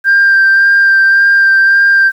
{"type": "tone with vibrato", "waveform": "sine", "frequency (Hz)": 1585, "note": "G6", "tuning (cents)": 19, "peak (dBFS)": -3, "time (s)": [0.04, 2.12], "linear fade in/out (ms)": 50, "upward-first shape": "sine", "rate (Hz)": 1.8, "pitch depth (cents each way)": 14, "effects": ["tanh soft clip ceiling -2 dBFS", "7-bit"]}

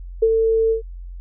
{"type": "tone with ADSR envelope", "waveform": "sine", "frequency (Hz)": 448.2, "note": "A4", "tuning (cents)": 32, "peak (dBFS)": -10, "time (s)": [0.22, 0.82], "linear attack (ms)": 9, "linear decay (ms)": 51, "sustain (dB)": -4, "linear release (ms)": 110, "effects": ["added 44 Hz sine -31 dBFS peak until 1.2 s"]}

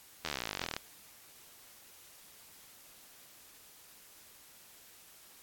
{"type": "slowing click train", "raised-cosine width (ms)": 0.2, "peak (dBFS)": -17, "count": 29, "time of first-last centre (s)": [0.25, 0.765], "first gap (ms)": 12, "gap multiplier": 1.03, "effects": ["white hiss -57 dBFS RMS until 5.42 s", "AAC 64 kbps"]}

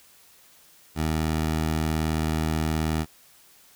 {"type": "tone", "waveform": "15% pulse", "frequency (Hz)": 78.8, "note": "D#2", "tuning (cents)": 23, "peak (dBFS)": -17, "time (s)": [0.95, 3.06], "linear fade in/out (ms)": 50, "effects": ["white hiss -55 dBFS RMS until 3.75 s"]}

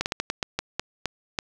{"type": "slowing click train", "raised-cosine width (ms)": 0.2, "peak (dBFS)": -8, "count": 10, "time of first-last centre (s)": [0.01, 1.388], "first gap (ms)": 49, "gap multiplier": 1.27, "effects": ["7-bit"]}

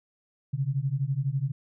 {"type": "beating tone pair", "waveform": "sine", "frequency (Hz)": [130.81, 142.81], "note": ["C3", "D3"], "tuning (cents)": [0, -48], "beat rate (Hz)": 12, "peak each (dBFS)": -28, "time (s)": [0.53, 1.52], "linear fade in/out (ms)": 10, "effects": []}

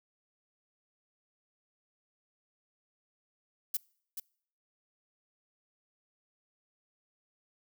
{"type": "noise with echo", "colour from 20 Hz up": "violet", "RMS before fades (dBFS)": -31, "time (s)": [3.74, 3.77], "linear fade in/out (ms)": 5, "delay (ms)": 430, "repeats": 1, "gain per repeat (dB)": -8, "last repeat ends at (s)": 4.2, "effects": ["noise-tail reverb RT60 0.6 s tail -26 dB re dry"]}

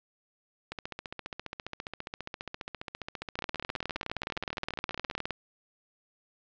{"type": "two click trains", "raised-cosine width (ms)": 0.3, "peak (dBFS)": [-21, -16], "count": [67, 38], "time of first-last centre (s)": [[0.72, 5.179], [3.39, 5.307]], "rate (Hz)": [14.8, 19.3], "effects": ["resampled to 16000 Hz", "7-bit"]}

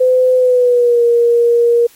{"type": "tone with pitch glide", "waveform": "sine", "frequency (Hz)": [509, 472.2], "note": ["C5", "A#4"], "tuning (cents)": [-48, 22], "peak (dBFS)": -7, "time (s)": [0, 1.87], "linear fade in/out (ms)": 10, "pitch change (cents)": -130, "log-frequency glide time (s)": [0.36, 1.03], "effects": ["white hiss -45 dBFS RMS until 1.95 s", "MP3 64 kbps"]}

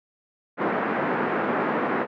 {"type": "band-pass noise", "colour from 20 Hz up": "pink", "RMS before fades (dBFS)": -25, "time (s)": [0.57, 2.07], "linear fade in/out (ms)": 50, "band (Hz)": [200, 1800], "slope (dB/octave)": 24, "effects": []}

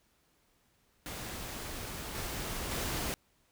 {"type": "noise with level steps", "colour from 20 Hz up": "pink", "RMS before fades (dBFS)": [-41, -38, -35], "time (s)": [1.06, 3.14], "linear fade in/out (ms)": 0, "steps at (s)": [2.15, 2.71], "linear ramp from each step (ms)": 2, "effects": ["pink hiss -71 dBFS RMS until 3.51 s"]}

